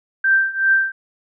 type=tone with tremolo; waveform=sine; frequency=1568 Hz; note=G6; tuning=in tune; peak=-10 dBFS; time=0.24-0.92 s; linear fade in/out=5 ms; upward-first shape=triangle; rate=2.6 Hz; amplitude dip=90%; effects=none